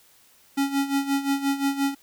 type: tone with tremolo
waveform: square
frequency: 277.2 Hz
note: C#4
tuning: in tune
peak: -20 dBFS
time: 0.57-1.95 s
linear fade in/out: 10 ms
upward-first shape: sine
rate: 5.7 Hz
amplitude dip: 75%
effects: white hiss -57 dBFS RMS until 2.02 s